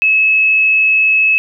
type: tone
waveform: sine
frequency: 2587 Hz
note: E7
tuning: 33 cents flat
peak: -8 dBFS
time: 0.02-1.38 s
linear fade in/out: 0 ms
effects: none